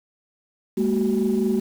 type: tone cluster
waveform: sine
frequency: 205.1 / 229.6 / 375.8 Hz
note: G#3 / A#3 / F#4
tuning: -21 / -26 / +27 cents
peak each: -22 dBFS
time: 0.77-1.6 s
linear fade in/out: 10 ms
effects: tanh soft clip ceiling -12 dBFS + 7-bit